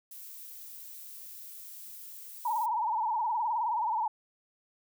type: noise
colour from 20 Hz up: violet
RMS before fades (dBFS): -46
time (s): 0.11-2.66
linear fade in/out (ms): 5
type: tone with vibrato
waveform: sine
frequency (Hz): 910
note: A#5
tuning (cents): -42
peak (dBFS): -27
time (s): 2.45-4.08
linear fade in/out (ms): 5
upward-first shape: sine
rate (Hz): 19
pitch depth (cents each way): 120
effects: none